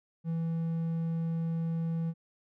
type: tone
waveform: triangle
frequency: 164.81 Hz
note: E3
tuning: in tune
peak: -27 dBFS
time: 0.24-2.14 s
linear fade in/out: 50 ms
effects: none